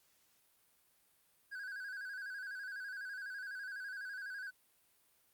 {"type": "tone with vibrato", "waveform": "triangle", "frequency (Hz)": 1568, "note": "G6", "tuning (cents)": 0, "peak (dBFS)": -40, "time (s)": [1.51, 4.51], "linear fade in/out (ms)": 20, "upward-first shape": "square", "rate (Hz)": 12, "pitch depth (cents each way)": 67, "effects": ["white hiss -72 dBFS RMS until 5.33 s", "Opus 48 kbps"]}